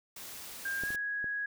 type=noise; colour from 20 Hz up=white; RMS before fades=-45 dBFS; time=0.16-0.96 s; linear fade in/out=5 ms
type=tone with pitch glide; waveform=sine; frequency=1602 to 1661.4 Hz; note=G6 to G#6; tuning=+37 to 0 cents; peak=-32 dBFS; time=0.65-1.46 s; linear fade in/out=5 ms; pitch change=+63 cents; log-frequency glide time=0.8-0.9 s
type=clicks; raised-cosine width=2 ms; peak=-28 / -32 / -38 / -32 dBFS; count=4; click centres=0.836 / 0.905 / 0.947 / 1.243 s
effects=none